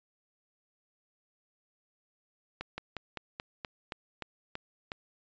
slowing click train, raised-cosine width 0.3 ms, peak -21 dBFS, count 10, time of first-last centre 2.61-4.919 s, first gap 170 ms, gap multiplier 1.1, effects resampled to 16000 Hz

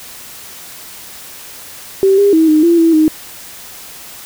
sine tone with pitch steps, 387.4 / 402.9 / 321 / 308.2 / 339.6 / 329.3 / 311.8 Hz, G4 / G4 / E4 / D#4 / F4 / E4 / D#4, -20 / +48 / -46 / -16 / -48 / -2 / +4 cents, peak -6 dBFS, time 2.03-3.08 s, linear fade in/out 0 ms, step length 150 ms, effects white hiss -33 dBFS RMS until 4.25 s

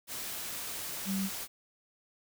sine tone in noise, 193.9 Hz, G3, 19 cents flat, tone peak -30 dBFS, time 1.05-1.3 s, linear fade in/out 50 ms, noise white, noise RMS -39 dBFS, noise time 0.07-1.48 s, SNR +6 dB, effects none

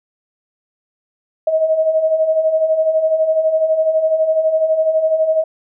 sine beating tone pair, 625 / 637 Hz, D#5 / D#5, +8 / +41 cents, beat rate 12 Hz, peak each -20 / -13 dBFS, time 1.47-5.44 s, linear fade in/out 5 ms, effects none

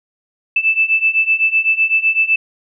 sine beating tone pair, 2633 / 2640.9 Hz, E7 / E7, -3 / +3 cents, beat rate 7.9 Hz, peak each -16 / -14 dBFS, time 0.56-2.36 s, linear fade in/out 5 ms, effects none

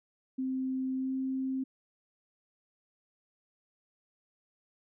sine tone with pitch glide, 261.2 to 263.6 Hz, C4 to C4, -3 to +13 cents, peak -30 dBFS, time 0.38-1.64 s, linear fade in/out 10 ms, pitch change +16 cents, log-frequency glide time 0.95-1.13 s, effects none

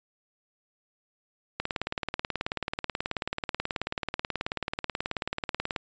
click train, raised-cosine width 0.3 ms, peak -13 dBFS, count 78, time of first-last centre 1.6-5.762 s, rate 18.5 Hz, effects resampled to 16000 Hz

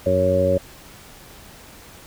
harmonic tone, 92.5 Hz, F#2, in tune, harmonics 1 / 2 / 3 / 4 / 5 / 6, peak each -24 / -26 / -28 / -28 / -26 / -17 dBFS, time 0.06-0.58 s, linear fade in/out 5 ms, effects pink hiss -44 dBFS RMS until 2.06 s

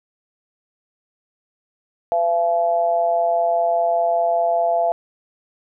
sine tone with amplitude modulation, 680 Hz, F5, 46 cents flat, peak -12 dBFS, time 2.12-4.92 s, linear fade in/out 0 ms, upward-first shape sine, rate 175 Hz, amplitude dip 75%, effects none

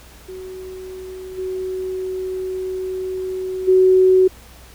sine tone with level steps, 373.5 Hz, F#4, 16 cents sharp, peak -30 / -22 / -9 dBFS, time 0.28-4.28 s, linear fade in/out 10 ms, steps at 1.37 / 3.67 s, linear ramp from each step 20 ms, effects added 61 Hz sine -45 dBFS peak until 4.74 s + pink hiss -45 dBFS RMS until 4.74 s

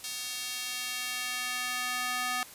square tone with high-pass filter sweep, 249.1 Hz, B3, 15 cents sharp, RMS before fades -34 dBFS, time 0.04-2.43 s, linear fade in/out 0 ms, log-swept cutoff 4200 to 1100 Hz, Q 0.97, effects white hiss -49 dBFS RMS until 2.54 s + resampled to 32000 Hz

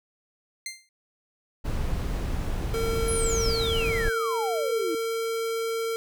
15% pulse tone with exponential decay, 2093 Hz, C7, in tune, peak -23 dBFS, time 0.66-0.89 s, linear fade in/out 2 ms, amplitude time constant 49 ms
brown noise, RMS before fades -28 dBFS, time 1.64-4.1 s, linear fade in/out 20 ms
square tone, 454.4 Hz, A#4, 44 cents flat, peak -27 dBFS, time 2.74-5.96 s, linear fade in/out 0 ms
sine exponential sweep, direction down, 10930 to 311.1 Hz, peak -28 dBFS, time 3.08-4.95 s, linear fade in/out 2 ms
effects none

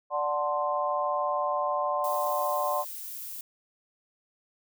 sine chord, D dominant seventh, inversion none, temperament equal, 587.3 / 740 / 880 / 1046.5 Hz, D5 / F#5 / A5 / C6, 0 / 0 / 0 / 0 cents, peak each -30 / -32 / -35 / -29 dBFS, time 0.1-2.85 s, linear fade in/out 50 ms
violet noise, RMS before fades -39 dBFS, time 2.04-3.41 s, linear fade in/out 2 ms
effects none

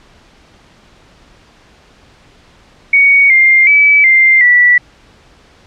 sine tone with pitch steps, 2237 / 2108 / 2295 / 2094 / 1957 Hz, C#7 / C7 / D7 / C7 / B6, +15 / +12 / -40 / +1 / -16 cents, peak -4 dBFS, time 2.93-4.78 s, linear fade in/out 5 ms, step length 370 ms, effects pink hiss -45 dBFS RMS until 5.66 s + low-pass 5000 Hz 12 dB/octave

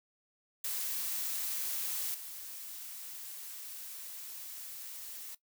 blue noise with level steps, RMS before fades -36 / -45 dBFS, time 0.64-5.35 s, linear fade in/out 5 ms, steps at 2.14 s, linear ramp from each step 5 ms, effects noise-tail reverb RT60 0.1 s tail -17 dB re dry

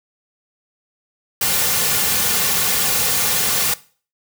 white noise with comb filter, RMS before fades -18 dBFS, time 1.41-3.74 s, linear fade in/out 5 ms, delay 3.1 ms, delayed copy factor -0.6, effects noise-tail reverb RT60 0.4 s tail -19 dB re dry

